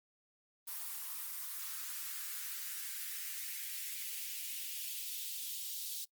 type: noise with high-pass filter sweep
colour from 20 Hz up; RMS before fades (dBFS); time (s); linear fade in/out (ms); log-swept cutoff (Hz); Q
blue; -42; 0.67-6.05; 10; 920 to 3800; 2.1
effects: noise-tail reverb RT60 0.1 s tail -23 dB re dry + Opus 24 kbps